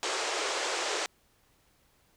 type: band-pass noise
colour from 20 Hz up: pink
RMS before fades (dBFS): -32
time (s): 0.03-1.06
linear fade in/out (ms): 0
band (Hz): 360 to 8100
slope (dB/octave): 48
effects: pink hiss -67 dBFS RMS until 2.16 s